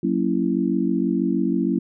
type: chord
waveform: sine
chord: F# dominant seventh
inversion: none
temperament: just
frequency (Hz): 185 / 231.2 / 277.5 / 333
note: F#3 / A#3 / C#4 / E4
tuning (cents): 0 / -14 / +2 / +18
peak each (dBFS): -24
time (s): 0.03-1.79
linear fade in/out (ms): 5
effects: none